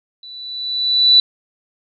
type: tone with level ramp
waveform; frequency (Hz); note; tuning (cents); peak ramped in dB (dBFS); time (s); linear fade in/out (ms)
sine; 3967; B7; +7; -34 to -5; 0.23-1.2; 2
effects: none

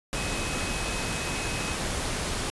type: tone in noise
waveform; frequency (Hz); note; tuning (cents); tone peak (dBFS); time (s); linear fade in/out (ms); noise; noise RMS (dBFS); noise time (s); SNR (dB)
sine; 2547; D#7; +40; -37; 0.16-1.75; 0; pink; -30; 0.13-2.5; -10
effects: resampled to 24000 Hz

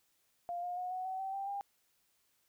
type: tone with pitch steps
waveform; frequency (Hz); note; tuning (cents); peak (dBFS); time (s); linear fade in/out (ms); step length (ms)
sine; 698.5 / 712.4 / 726.5 / 740.9 / 755.6 / 770.6 / 785.9 / 801.4; F5 / F5 / F#5 / F#5 / F#5 / G5 / G5 / G5; 0 / +34 / -32 / +2 / +36 / -30 / +4 / +38; -36; 0.49-1.61; 0; 140
effects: white hiss -75 dBFS RMS until 2.48 s

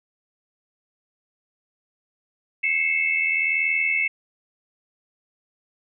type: tone cluster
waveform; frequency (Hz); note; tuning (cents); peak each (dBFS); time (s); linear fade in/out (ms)
sine; 2123 / 2204 / 2631; C7 / C#7 / E7; +25 / -11 / -4; -25 / -23 / -24; 2.63-4.08; 10
effects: none

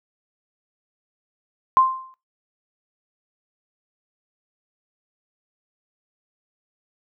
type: tone with exponential decay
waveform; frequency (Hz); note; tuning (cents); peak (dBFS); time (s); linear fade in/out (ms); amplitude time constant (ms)
sine; 1046.5; C6; 0; -9; 1.77-2.14; 0; 79
effects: noise-tail reverb RT60 0.2 s tail -19 dB re dry

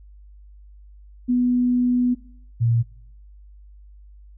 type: tone pair in turn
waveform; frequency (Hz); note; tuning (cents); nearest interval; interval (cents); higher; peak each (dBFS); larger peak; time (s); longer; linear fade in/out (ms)
sine; 246.9 / 116.52; B3 / A#2; 0 / 0; octave + minor second; 1300; first; -16; neither; 1.28-2.15 / 2.6-2.83; first; 20
effects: noise-tail reverb RT60 0.6 s tail -19 dB re dry + added 50 Hz sine -43 dBFS peak until 4.37 s

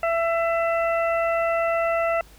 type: harmonic tone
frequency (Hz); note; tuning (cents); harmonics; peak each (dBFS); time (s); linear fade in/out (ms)
668; E5; +23; 1 / 2 / 3 / 4; -21 / -27 / -31 / -33; 0.03-2.21; 2
effects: added 50 Hz sine -48 dBFS peak until 2.38 s + pink hiss -52 dBFS RMS until 2.38 s

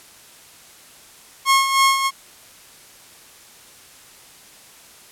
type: tone with tremolo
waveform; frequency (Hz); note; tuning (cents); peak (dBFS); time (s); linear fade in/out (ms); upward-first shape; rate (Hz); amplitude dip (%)
sawtooth; 1084; C#6; -39; -8; 1.45-2.11; 50; sine; 3.2; 60
effects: white hiss -46 dBFS RMS until 5.11 s + low-pass 12000 Hz 12 dB/octave

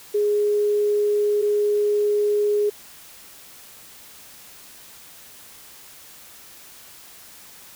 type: tone pair in turn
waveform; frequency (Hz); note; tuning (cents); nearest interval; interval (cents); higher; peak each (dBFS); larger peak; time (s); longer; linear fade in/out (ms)
sine; 415.3 / 415.3; G#4 / G#4; 0 / 0; unison; 0; neither; -17; neither; 0.14-1.42 / 1.42-2.7; neither; 10
effects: white hiss -45 dBFS RMS until 7.75 s

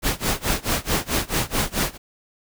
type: noise with tremolo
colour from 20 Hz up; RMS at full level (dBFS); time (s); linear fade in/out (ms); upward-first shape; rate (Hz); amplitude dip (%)
pink; -20; 0.02-1.98; 50; sine; 4.6; 95
effects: none

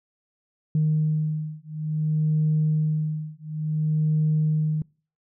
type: beating tone pair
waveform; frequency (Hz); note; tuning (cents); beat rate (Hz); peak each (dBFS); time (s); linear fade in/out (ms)
sine; 154.2 / 154.77; D#3 / D#3; -15 / -9; 0.57; -23; 0.75-4.82; 2
effects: noise-tail reverb RT60 0.4 s tail -26 dB re dry + tanh soft clip ceiling -14 dBFS

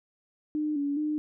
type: tone with vibrato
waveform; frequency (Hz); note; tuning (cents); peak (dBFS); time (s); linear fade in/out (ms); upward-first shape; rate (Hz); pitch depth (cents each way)
sine; 293.7; D4; 0; -26; 0.55-1.18; 0; square; 2.4; 53
effects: none

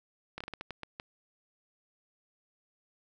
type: slowing click train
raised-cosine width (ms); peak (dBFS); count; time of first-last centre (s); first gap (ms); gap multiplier
0.3; -23; 9; 0.38-0.999; 25; 1.31
effects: none

